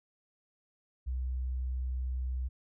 sine tone, 63.5 Hz, B1, 49 cents sharp, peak -31 dBFS, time 1.06-2.49 s, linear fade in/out 20 ms, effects none

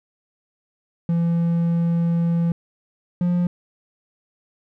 triangle tone pair in turn, 169 / 176.25 Hz, E3 / F3, +43 / +16 cents, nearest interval minor second, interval 73 cents, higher second, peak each -15 dBFS, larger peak neither, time 1.09-2.52 / 3.21-3.47 s, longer first, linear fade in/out 2 ms, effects none

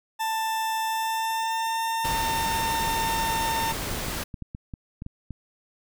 40% pulse tone with pitch glide, 887 to 905.6 Hz, A5 to A5, +14 to +50 cents, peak -24 dBFS, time 0.19-3.73 s, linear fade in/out 20 ms, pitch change +36 cents, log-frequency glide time 0.85-1.84 s
pink noise, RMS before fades -31 dBFS, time 2.04-4.24 s, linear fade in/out 10 ms
clicks, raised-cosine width 5 ms, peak -23 dBFS, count 12, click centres 3.725 / 3.915 / 3.986 / 4.084 / 4.161 / 4.342 / 4.423 / 4.549 / 4.738 / 5.021 / 5.064 / 5.307 s
effects none

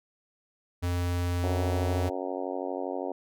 square tone, 88.1 Hz, F2, 16 cents sharp, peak -27 dBFS, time 0.82-2.1 s, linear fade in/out 20 ms
harmonic tone, 92.5 Hz, F#2, in tune, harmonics 3 / 4 / 5 / 6 / 7 / 8 / 9 / 10, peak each -37 / -37 / -38 / -37 / -39 / -39 / -45 / -45 dBFS, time 1.43-3.12 s, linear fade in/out 5 ms
effects none

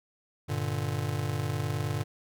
square chord, G minor, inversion none, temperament just, 98 / 117.6 / 147 Hz, G2 / Bb2 / D3, 0 / +16 / +2 cents, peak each -34 dBFS, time 0.48-2.04 s, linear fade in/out 20 ms, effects none

